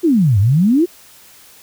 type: exponential two-way sweep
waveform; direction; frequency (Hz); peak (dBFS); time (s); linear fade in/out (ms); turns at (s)
sine; down then up; 370 to 93.5 to 370; -9; 0.03-0.86; 20; 0.39
effects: white hiss -44 dBFS RMS until 1.62 s